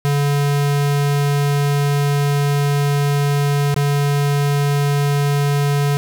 square tone with dropouts, 143.1 Hz, D3, 45 cents flat, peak -15 dBFS, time 0.05-5.97 s, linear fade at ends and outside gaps 0 ms, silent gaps 3.743-3.763 s, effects none

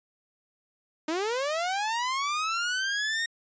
sawtooth linear sweep, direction up, 301.3 to 1864.7 Hz, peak -23 dBFS, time 1.08-3.26 s, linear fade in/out 5 ms, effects resampled to 16000 Hz

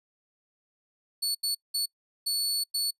sawtooth tone bursts at uneven times, 4435 Hz, C#8, in tune, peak -23 dBFS, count 5, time 1.22-1.35 / 1.43-1.55 / 1.74-1.86 / 2.26-2.64 / 2.74-2.91 s, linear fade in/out 10 ms, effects noise-tail reverb RT60 0.1 s tail -26 dB re dry + resampled to 32000 Hz

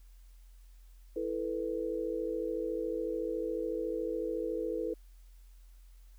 sine chord, E suspended fourth, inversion none, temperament equal, 329.6 / 440 / 493.9 Hz, E4 / A4 / B4, 0 / 0 / 0 cents, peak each -37 / -36 / -36 dBFS, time 1.16-4.94 s, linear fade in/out 5 ms, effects added 43 Hz sine -52 dBFS peak until 6.18 s + white hiss -70 dBFS RMS until 6.18 s

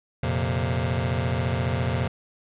sawtooth chord, F suspended fourth, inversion none, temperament just, 87.31 / 116.41 / 130.96 Hz, F2 / Bb2 / C3, 0 / -2 / +2 cents, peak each -23 dBFS, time 0.23-2.08 s, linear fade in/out 5 ms, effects resampled to 8000 Hz + 8-bit

